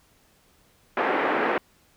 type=band-pass noise; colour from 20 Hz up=pink; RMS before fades=-24 dBFS; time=0.97-1.58 s; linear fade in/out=2 ms; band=300 to 2100 Hz; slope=24 dB/octave; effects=pink hiss -61 dBFS RMS until 1.96 s